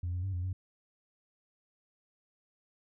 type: tone with pitch steps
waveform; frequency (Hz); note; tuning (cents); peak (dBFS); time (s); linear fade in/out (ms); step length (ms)
sine; 87.9 / 89.4 / 96.3 / 88.6 / 92.9; F2 / F2 / G2 / F2 / F#2; +12 / +41 / -30 / +25 / +7; -30; 0.03-0.53; 5; 100
effects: tanh soft clip ceiling -29 dBFS